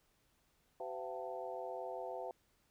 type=harmonic tone with a mistuned harmonic; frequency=127.3 Hz; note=C3; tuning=47 cents flat; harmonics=3 / 4 / 5 / 6 / 7; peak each=-49 / -45 / -45 / -49 / -50 dBFS; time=0.8-2.31 s; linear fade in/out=2 ms; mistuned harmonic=5; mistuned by=+110 cents; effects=pink hiss -75 dBFS RMS until 2.7 s